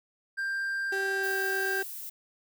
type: tone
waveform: triangle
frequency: 1586 Hz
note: G6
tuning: 20 cents sharp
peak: -27 dBFS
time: 0.37-1.83 s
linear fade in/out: 20 ms
type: tone with pitch glide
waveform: 35% pulse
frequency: 388 to 384.4 Hz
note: G4 to G4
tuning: -18 to -34 cents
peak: -30 dBFS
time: 0.92-1.83 s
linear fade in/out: 5 ms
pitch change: -16 cents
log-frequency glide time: 1.05-1.42 s
type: noise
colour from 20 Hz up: violet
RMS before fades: -40 dBFS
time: 1.23-2.1 s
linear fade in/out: 10 ms
effects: none